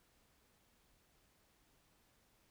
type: silence
effects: pink hiss -73 dBFS RMS until 2.5 s